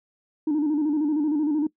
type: tone with vibrato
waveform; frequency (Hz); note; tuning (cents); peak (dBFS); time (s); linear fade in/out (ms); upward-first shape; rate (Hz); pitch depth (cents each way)
sine; 300; D4; +37; -18; 0.47-1.67; 5; square; 13; 67
effects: noise-tail reverb RT60 0.1 s tail -21 dB re dry + tanh soft clip ceiling -18 dBFS